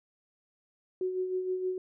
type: tone with tremolo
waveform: sine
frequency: 370 Hz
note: F#4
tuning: in tune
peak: -27 dBFS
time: 1.01-1.78 s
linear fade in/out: 2 ms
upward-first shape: sine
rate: 6.4 Hz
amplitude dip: 50%
effects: none